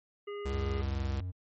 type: harmonic tone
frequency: 409.2 Hz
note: G#4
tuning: 26 cents flat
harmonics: 1 / 3 / 5 / 7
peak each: -37 / -47 / -51 / -54 dBFS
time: 0.27-0.82 s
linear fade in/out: 10 ms
type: tone with vibrato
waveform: square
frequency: 67.7 Hz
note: C#2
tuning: 40 cents flat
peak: -33 dBFS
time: 0.45-1.21 s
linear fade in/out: 10 ms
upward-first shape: triangle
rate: 19 Hz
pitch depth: 42 cents each way
type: tone with pitch glide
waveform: triangle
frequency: 92.5 to 91.28 Hz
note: F#2 to F#2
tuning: 0 to -23 cents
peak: -32 dBFS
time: 0.51-1.32 s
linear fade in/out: 20 ms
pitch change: -23 cents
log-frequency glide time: 0.62-0.75 s
effects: MP3 32 kbps